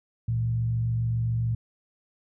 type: tone with frequency modulation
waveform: sine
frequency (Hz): 115.6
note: A#2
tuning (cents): -14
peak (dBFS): -23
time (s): 0.28-1.55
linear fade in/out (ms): 5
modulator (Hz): 47.2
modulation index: 0.43
effects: none